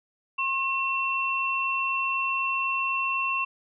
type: tone pair together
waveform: sine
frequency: 1074 / 2706 Hz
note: C6 / E7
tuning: +45 / +45 cents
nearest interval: octave + major third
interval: 1600 cents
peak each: -28 / -26 dBFS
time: 0.38-3.45 s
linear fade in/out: 10 ms
effects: none